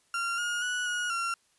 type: tone with pitch steps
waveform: 35% pulse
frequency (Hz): 1382 / 1429 / 1472 / 1448 / 1371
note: F6 / F6 / F#6 / F#6 / F6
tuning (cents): -19 / +39 / -9 / -38 / -32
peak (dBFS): -27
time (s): 0.14-1.34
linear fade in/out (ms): 2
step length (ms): 240
effects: white hiss -68 dBFS RMS until 1.58 s + resampled to 24000 Hz